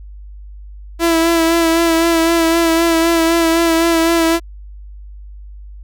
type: tone with vibrato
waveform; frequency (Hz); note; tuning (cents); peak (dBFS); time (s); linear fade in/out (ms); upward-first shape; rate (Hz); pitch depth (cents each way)
sawtooth; 331.7; E4; +11; -7; 0.99-4.4; 50; sine; 3.9; 29
effects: added 50 Hz sine -31 dBFS peak until 5.83 s